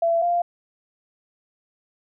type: tone pair in turn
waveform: sine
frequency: 672 / 696 Hz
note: E5 / F5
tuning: +33 / -6 cents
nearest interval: minor second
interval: 61 cents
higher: second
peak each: -17 / -18 dBFS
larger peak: first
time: 0.02-0.22 / 0.22-0.42 s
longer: neither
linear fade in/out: 5 ms
effects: none